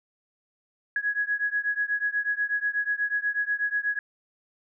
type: beating tone pair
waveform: sine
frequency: 1666 / 1674.2 Hz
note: G#6 / G#6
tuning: +5 / +13 cents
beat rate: 8.2 Hz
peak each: -27 / -28 dBFS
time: 0.96-3.99 s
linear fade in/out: 2 ms
effects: none